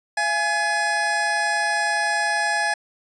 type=tone cluster; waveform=square; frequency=678 / 829 / 1699 Hz; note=E5 / G#5 / G#6; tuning=+49 / -3 / +39 cents; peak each=-29 / -25 / -23 dBFS; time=0.17-2.74 s; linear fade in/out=5 ms; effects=resampled to 22050 Hz + 9-bit